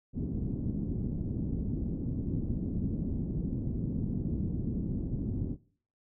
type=low-pass noise; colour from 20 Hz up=white; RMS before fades=-33 dBFS; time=0.13-5.57 s; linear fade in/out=50 ms; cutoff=260 Hz; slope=24 dB/octave; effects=noise-tail reverb RT60 0.5 s tail -21 dB re dry